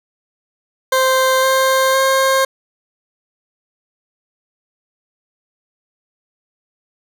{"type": "tone with pitch steps", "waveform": "20% pulse", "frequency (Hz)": [522, 527.5, 533], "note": ["C5", "C5", "C5"], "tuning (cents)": [-4, 14, 32], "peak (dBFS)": -7, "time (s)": [0.92, 2.45], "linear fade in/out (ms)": 5, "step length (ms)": 510, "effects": []}